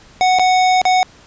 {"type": "tone with dropouts", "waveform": "square", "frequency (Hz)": 740, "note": "F#5", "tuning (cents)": 0, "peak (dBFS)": -11, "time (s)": [0.21, 1.03], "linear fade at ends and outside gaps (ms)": 0, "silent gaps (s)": [[0.387, 0.395], [0.816, 0.853]], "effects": ["pink hiss -45 dBFS RMS until 1.26 s", "resampled to 16000 Hz"]}